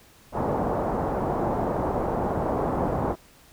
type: low-pass noise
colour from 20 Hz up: white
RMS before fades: -26 dBFS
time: 0.32-3.16 s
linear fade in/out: 50 ms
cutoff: 870 Hz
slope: 24 dB/octave
effects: pink hiss -54 dBFS RMS until 3.52 s